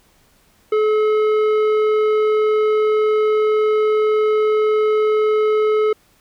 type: tone with tanh clipping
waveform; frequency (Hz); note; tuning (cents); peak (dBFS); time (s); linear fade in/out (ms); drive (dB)
sine; 429.1; A4; -43; -15; 0.72-5.93; 5; 11
effects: pink hiss -56 dBFS RMS until 6.2 s